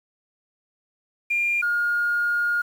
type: tone pair in turn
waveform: sine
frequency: 2400 / 1424 Hz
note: D7 / F6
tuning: +37 / +33 cents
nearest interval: major sixth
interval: 904 cents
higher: first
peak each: -19 dBFS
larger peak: neither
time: 1.3-1.62 / 1.62-2.62 s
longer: second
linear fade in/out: 10 ms
effects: tanh soft clip ceiling -15 dBFS + 8-bit